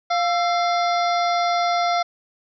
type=harmonic tone with a mistuned harmonic; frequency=699 Hz; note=F5; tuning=1 cent sharp; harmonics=1 / 2 / 3 / 5 / 6 / 7 / 8; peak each=-19 / -25 / -29 / -33 / -35 / -36 / -37 dBFS; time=0.1-2.03 s; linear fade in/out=10 ms; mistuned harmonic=2; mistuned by=-74 cents; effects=none